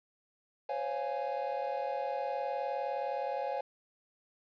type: chord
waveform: triangle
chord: Db major seventh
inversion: third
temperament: equal with one note detuned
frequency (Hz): 514.9 / 554.4 / 698.5 / 830.6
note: C5 / Db5 / F5 / Ab5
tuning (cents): -28 / 0 / 0 / 0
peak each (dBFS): -38 / -35 / -38 / -35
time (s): 0.69-3.61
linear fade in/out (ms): 5
effects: resampled to 11025 Hz + 10-bit